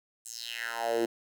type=tone with high-pass filter sweep; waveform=10% pulse; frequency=116.5 Hz; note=A#2; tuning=1 cent flat; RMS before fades=-33 dBFS; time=0.25-1.06 s; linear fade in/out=10 ms; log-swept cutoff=8400 to 300 Hz; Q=3.9; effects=none